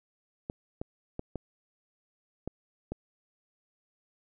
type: clicks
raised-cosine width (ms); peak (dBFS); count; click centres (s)
2; -21; 6; 0.499 / 0.815 / 1.194 / 1.357 / 2.476 / 2.92
effects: none